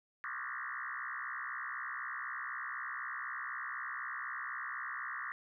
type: tone with frequency modulation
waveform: sine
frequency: 1510 Hz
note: F#6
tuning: 35 cents sharp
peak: -38 dBFS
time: 0.24-5.32 s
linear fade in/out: 0 ms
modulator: 64 Hz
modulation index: 6.5
effects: none